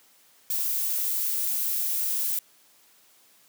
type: noise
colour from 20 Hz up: violet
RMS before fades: -27 dBFS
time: 0.5-2.39 s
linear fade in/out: 2 ms
effects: white hiss -59 dBFS RMS until 3.48 s + high-pass 150 Hz 12 dB/octave